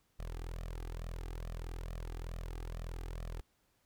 sawtooth tone with flanger, 41.65 Hz, E1, 19 cents sharp, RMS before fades -42 dBFS, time 0.19-3.41 s, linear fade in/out 0 ms, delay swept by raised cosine 1.6 to 2.53 ms, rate 2.3 Hz, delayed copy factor +0.7, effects pink hiss -75 dBFS RMS until 3.85 s

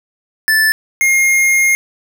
square tone pair in turn, 1755 / 2135 Hz, A6 / C7, -5 / +34 cents, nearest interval minor third, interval 339 cents, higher second, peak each -10 dBFS, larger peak neither, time 0.48-0.72 / 1.01-1.75 s, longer second, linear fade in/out 0 ms, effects none

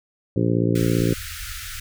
harmonic tone, 57.5 Hz, A#1, 23 cents flat, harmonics 2 / 3 / 4 / 5 / 6 / 7 / 8 / 9, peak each -22 / -23 / -30 / -24 / -26 / -27 / -33 / -31 dBFS, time 0.36-1.14 s, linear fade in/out 5 ms
pink band-stop noise, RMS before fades -33 dBFS, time 0.75-1.8 s, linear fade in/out 5 ms, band 100 to 1300 Hz, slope 96 dB/octave
effects none

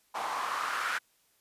white noise with band-pass filter sweep, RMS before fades -33 dBFS, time 0.14-0.99 s, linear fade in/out 20 ms, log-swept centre 870 to 1500 Hz, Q 4.1, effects white hiss -69 dBFS RMS until 1.4 s + resampled to 32000 Hz

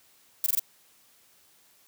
violet noise bursts, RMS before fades -24 dBFS, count 4, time 0.44-0.595 s, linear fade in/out 2 ms, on 23 ms, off 21 ms, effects white hiss -61 dBFS RMS until 1.87 s + high-pass 80 Hz 12 dB/octave

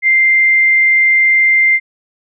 sine tone, 2093 Hz, C7, in tune, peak -7 dBFS, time 0.02-1.8 s, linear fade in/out 50 ms, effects none

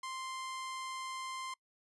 sawtooth tone, 1046.5 Hz, C6, in tune, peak -36 dBFS, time 0.03-1.54 s, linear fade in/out 5 ms, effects noise-tail reverb RT60 0.1 s tail -24 dB re dry + resampled to 24000 Hz

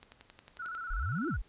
click train, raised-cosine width 0.2 ms, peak -32 dBFS, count 9, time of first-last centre 0.03-0.751 s, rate 11.1 Hz
sine tone with vibrato, 1396.9 Hz, F6, in tune, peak -37 dBFS, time 0.59-1.37 s, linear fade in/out 10 ms, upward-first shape square, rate 16 Hz, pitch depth 73 cents each way
sine exponential two-way sweep, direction up then down, 30.17 to 366.3 to 30.17 Hz, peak -31 dBFS, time 0.9-1.42 s, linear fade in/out 10 ms, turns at 1.28 s
effects pink hiss -64 dBFS RMS until 1.48 s + resampled to 8000 Hz

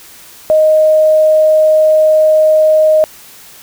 sine tone, 622.3 Hz, D#5, in tune, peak -5 dBFS, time 0.5-3.04 s, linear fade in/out 0 ms, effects white hiss -37 dBFS RMS until 3.62 s

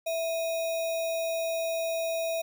sine tone with sample-and-hold, 658 Hz, E5, 3 cents flat, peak -27 dBFS, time 0.06-2.42 s, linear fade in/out 10 ms, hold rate 3150 Hz, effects none

